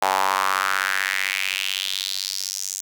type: tone with high-pass filter sweep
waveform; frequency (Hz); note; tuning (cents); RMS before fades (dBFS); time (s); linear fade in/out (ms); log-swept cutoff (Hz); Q
sawtooth; 95.8; G2; -39; -24; 0.02-2.81; 5; 800 to 6900; 3.5
effects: none